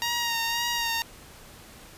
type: tone with vibrato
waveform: 10% pulse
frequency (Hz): 935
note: A#5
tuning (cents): +5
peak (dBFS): -17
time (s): 0.02-1.02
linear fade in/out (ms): 0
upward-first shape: sine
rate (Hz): 1.9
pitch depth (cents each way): 30
effects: pink hiss -48 dBFS RMS until 1.97 s + resampled to 32000 Hz